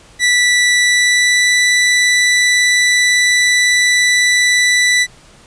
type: tone with pitch glide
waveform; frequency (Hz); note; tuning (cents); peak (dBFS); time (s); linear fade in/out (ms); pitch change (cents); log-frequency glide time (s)
sawtooth; 1965 to 1976.4; B6 to B6; -9 to +1; -6; 0.19-5.07; 50; +10; 0.79-1.52
effects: pink hiss -44 dBFS RMS until 5.46 s + resampled to 22050 Hz